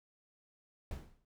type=noise with exponential decay; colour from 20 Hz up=brown; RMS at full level=-38 dBFS; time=0.91-1.25 s; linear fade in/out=2 ms; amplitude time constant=72 ms; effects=none